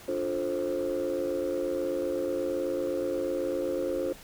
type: chord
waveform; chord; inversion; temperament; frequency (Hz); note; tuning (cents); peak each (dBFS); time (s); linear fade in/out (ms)
sine; D minor seventh; none; just; 293.7 / 352.4 / 440.5 / 528.6; D4 / F4 / A4 / C5; 0 / +16 / +2 / +18; -34 / -31 / -34 / -29; 0.08-4.13; 5
effects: tanh soft clip ceiling -22 dBFS + pink hiss -49 dBFS RMS until 4.23 s